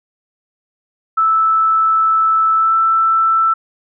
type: tone with pitch glide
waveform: sine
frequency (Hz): 1314 to 1327.7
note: E6 to E6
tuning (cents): -6 to +12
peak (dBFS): -10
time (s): 1.17-3.54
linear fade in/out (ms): 10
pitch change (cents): +18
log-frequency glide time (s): 2.56-2.75
effects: none